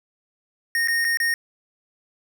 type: tone with dropouts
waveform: square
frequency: 1850 Hz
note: A#6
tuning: 14 cents flat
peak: -20 dBFS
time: 0.75-1.34 s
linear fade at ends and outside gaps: 1 ms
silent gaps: 0.875-0.883 / 1.045-1.049 / 1.172-1.201 s
effects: none